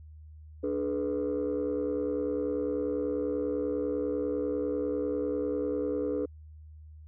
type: chord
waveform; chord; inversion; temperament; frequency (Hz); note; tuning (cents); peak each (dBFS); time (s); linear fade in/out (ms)
sine; G# diminished; second; equal with one note detuned; 293.7 / 423.8 / 493.9; D4 / G#4 / B4; 0 / +35 / 0; -31 / -31 / -31; 0.63-6.26; 10
effects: tanh soft clip ceiling -23 dBFS + added 77 Hz sine -46 dBFS peak until 7.07 s